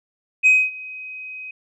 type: tone with ADSR envelope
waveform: sine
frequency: 2520 Hz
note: D#7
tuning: 21 cents sharp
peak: -7 dBFS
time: 0.43-1.51 s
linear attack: 34 ms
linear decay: 240 ms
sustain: -24 dB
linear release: 4 ms
effects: tanh soft clip ceiling -8 dBFS